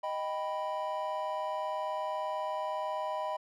triangle chord, Eb augmented, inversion none, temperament equal, 622.3 / 784 / 987.8 Hz, Eb5 / G5 / B5, 0 / 0 / 0 cents, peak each -34 / -37 / -34 dBFS, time 0.03-3.37 s, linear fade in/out 10 ms, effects none

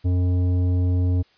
triangle tone with tanh clipping, 90 Hz, F#2, 47 cents flat, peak -19 dBFS, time 0.04-1.23 s, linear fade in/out 20 ms, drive 15 dB, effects white hiss -59 dBFS RMS until 1.37 s + resampled to 11025 Hz

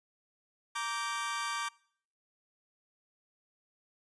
sawtooth chord, G minor, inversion first, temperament equal with one note detuned, 932.3 / 1165.9 / 1568 Hz, Bb5 / D6 / G6, 0 / -13 / 0 cents, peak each -36 / -32 / -36 dBFS, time 0.75-1.69 s, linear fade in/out 10 ms, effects noise-tail reverb RT60 0.6 s tail -24 dB re dry + resampled to 22050 Hz

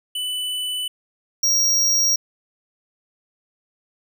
square tone pair in turn, 2988 / 5641 Hz, F#7 / F8, +16 / +16 cents, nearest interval major seventh, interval 1100 cents, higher second, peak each -24 / -16 dBFS, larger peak second, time 0.15-0.88 / 1.43-2.16 s, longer neither, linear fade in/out 5 ms, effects none

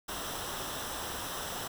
pink noise with comb filter, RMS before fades -38 dBFS, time 0.08-1.68 s, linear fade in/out 10 ms, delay 0.44 ms, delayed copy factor -0.6, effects none

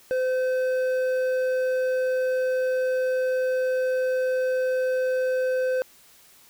triangle tone with hard clipping, 513 Hz, C5, 34 cents flat, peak -23 dBFS, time 0.11-5.82 s, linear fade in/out 0 ms, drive 10 dB, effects white hiss -54 dBFS RMS until 6.49 s

